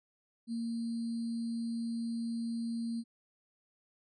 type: tone with sample-and-hold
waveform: sine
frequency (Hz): 231.1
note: A#3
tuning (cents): -15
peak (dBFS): -33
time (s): 0.47-3.04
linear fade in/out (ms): 50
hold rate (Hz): 4410
effects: resampled to 24000 Hz